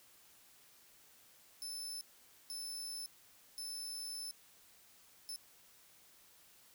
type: tone bursts at uneven times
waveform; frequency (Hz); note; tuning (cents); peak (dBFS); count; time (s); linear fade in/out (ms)
25% pulse; 5270; E8; -1; -37; 4; 1.62-2.01 / 2.5-3.06 / 3.58-4.31 / 5.29-5.36; 0
effects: white hiss -64 dBFS RMS until 6.74 s